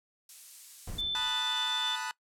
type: noise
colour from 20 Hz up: violet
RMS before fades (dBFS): -42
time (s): 0.29-1.01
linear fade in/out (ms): 2
type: noise with exponential decay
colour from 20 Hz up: brown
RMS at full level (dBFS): -36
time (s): 0.87-1.56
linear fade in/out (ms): 5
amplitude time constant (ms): 150
type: tone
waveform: sine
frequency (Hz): 3528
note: A7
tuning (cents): +4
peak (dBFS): -29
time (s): 0.98-1.96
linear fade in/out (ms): 10
type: chord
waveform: sawtooth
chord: B dominant seventh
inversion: third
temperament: equal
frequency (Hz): 880 / 987.8 / 1244.5 / 1480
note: A5 / B5 / D#6 / F#6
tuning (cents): 0 / 0 / 0 / 0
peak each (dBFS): -35 / -36 / -39 / -34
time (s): 1.15-2.11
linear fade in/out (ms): 0
effects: noise-tail reverb RT60 0.1 s tail -21 dB re dry + low-pass 9000 Hz 12 dB/octave